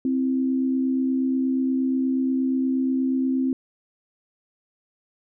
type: tone pair together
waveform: sine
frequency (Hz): 261.6 / 330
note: C4 / E4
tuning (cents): 0 / +2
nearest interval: major third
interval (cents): 402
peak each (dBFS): -20 / -30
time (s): 0.05-3.53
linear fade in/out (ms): 2
effects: none